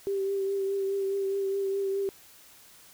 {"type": "tone with vibrato", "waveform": "sine", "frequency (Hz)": 392, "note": "G4", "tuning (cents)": 0, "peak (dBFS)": -26, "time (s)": [0.07, 2.09], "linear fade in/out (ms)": 0, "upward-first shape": "triangle", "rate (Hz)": 4.8, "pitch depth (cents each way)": 27, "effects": ["white hiss -54 dBFS RMS until 2.93 s"]}